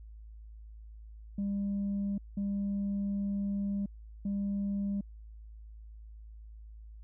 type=tone bursts at uneven times; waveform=sine; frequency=199.9 Hz; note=G3; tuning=34 cents sharp; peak=-28 dBFS; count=3; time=1.38-2.18 / 2.37-3.86 / 4.25-5.01 s; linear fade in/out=5 ms; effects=tanh soft clip ceiling -28 dBFS + added 54 Hz sine -46 dBFS peak until 7.03 s